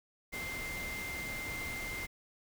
sine tone in noise, 2093 Hz, C7, in tune, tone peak -39 dBFS, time 0.32-2.07 s, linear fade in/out 20 ms, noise pink, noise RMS -43 dBFS, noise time 0.32-2.07 s, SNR +1 dB, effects none

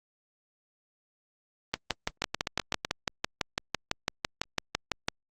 two click trains, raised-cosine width 0.2 ms, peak -9 / -11 dBFS, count 21 / 6, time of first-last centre 1.74-5.084 / 2.22-2.849 s, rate 5.98 / 7.95 Hz, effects Opus 24 kbps

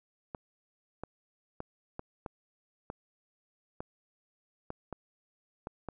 clicks, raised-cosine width 1 ms, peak -24 dBFS, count 11, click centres 0.348 / 1.036 / 1.604 / 1.994 / 2.262 / 2.901 / 3.805 / 4.704 / 4.927 / 5.671 / 5.887 s, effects none

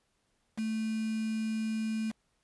sine tone with quantisation, 220 Hz, A3, in tune, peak -30 dBFS, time 0.57-2.12 s, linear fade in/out 20 ms, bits 7, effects pink hiss -75 dBFS RMS until 2.43 s + resampled to 24000 Hz

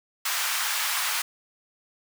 pink high-pass noise, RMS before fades -27 dBFS, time 0.25-1.22 s, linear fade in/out 5 ms, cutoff 1000 Hz, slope 24 dB/octave, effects none

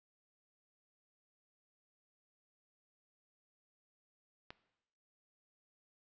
click, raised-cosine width 0.3 ms, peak -30 dBFS, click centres 4.505 s, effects noise-tail reverb RT60 0.9 s tail -17 dB re dry + resampled to 16000 Hz

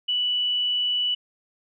sine tone, 2960 Hz, F#7, in tune, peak -21 dBFS, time 0.08-1.15 s, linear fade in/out 10 ms, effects none

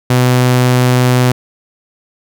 sawtooth tone, 125.5 Hz, B2, 28 cents sharp, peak -4 dBFS, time 0.1-1.32 s, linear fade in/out 5 ms, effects none

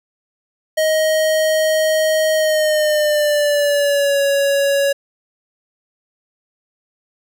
square tone with pitch glide, 628 to 559.5 Hz, D#5 to C#5, +16 to +16 cents, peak -14 dBFS, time 0.77-4.93 s, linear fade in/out 10 ms, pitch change -200 cents, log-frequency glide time 2.34-4.21 s, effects none

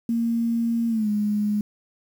sine tone with pitch glide, 231.7 to 208.8 Hz, A#3 to G#3, -10 to +10 cents, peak -20 dBFS, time 0.09-1.61 s, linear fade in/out 2 ms, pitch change -180 cents, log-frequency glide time 0.88-1.09 s, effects 8-bit

